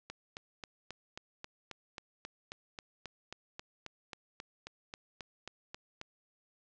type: click train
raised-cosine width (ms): 0.2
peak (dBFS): -25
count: 23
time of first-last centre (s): 0.1-6.014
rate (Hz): 3.72
effects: low-pass 7000 Hz 12 dB/octave